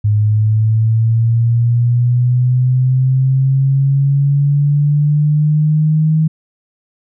sine linear sweep, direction up, 104.5 to 158.1 Hz, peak -9 dBFS, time 0.04-6.28 s, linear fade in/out 10 ms, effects none

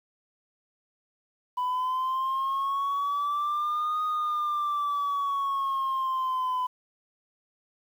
sine exponential two-way sweep, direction up then down, 992 to 1241 to 1003 Hz, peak -23 dBFS, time 1.57-6.67 s, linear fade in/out 10 ms, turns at 4.03 s, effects tanh soft clip ceiling -24 dBFS + 9-bit

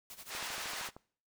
white noise with tremolo, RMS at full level -47 dBFS, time 0.1-0.88 s, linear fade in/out 0 ms, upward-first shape sine, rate 12 Hz, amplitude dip 80%
pink band-pass noise, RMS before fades -41 dBFS, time 0.28-0.91 s, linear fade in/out 50 ms, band 870 to 8000 Hz, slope 12 dB/octave
click train, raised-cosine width 1 ms, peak -34 dBFS, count 9, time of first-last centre 0.35-0.965 s, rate 13 Hz
effects noise-tail reverb RT60 0.5 s tail -23 dB re dry

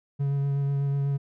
triangle tone with vibrato, 140 Hz, C#3, 18 cents sharp, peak -21 dBFS, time 0.19-1.18 s, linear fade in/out 20 ms, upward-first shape sine, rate 8.1 Hz, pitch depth 14 cents each way, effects none

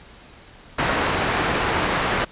white low-pass noise, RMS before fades -22 dBFS, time 0.78-2.25 s, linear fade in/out 10 ms, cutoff 1700 Hz, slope 12 dB/octave, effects pink hiss -46 dBFS RMS until 2.31 s + resampled to 8000 Hz

